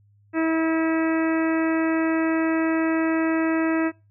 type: harmonic tone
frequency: 323.1 Hz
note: E4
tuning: 35 cents flat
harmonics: 1 / 2 / 3 / 4 / 5 / 6 / 7 / 8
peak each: -20 / -29 / -34 / -33 / -33 / -34 / -40 / -38 dBFS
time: 0.33-3.92 s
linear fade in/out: 50 ms
effects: noise-tail reverb RT60 0.3 s tail -26 dB re dry + added 102 Hz sine -55 dBFS peak until 4.1 s